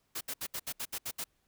white noise bursts, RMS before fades -37 dBFS, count 9, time 0.15-1.242 s, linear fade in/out 10 ms, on 60 ms, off 69 ms, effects pink hiss -75 dBFS RMS until 1.47 s

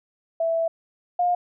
sine tone pair in turn, 660 / 709.9 Hz, E5 / F5, +2 / +28 cents, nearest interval minor second, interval 126 cents, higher second, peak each -20 / -18 dBFS, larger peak second, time 0.4-0.68 / 1.19-1.35 s, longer first, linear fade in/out 5 ms, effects none

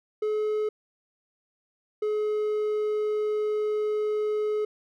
triangle tone pair in turn, 426.9 / 424.5 Hz, G#4 / G#4, +48 / +38 cents, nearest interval unison, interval 10 cents, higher first, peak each -22 dBFS, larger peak neither, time 0.22-0.69 / 2.02-4.65 s, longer second, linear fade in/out 5 ms, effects none

